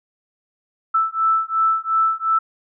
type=beating tone pair; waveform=sine; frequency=1318.5 / 1321.3 Hz; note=E6 / E6; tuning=0 / +4 cents; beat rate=2.8 Hz; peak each=-19 dBFS; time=0.94-2.39 s; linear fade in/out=10 ms; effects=none